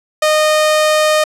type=tone; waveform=sawtooth; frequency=615 Hz; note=D#5; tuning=20 cents flat; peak=-6 dBFS; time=0.22-1.24 s; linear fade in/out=5 ms; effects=low-pass 11000 Hz 12 dB/octave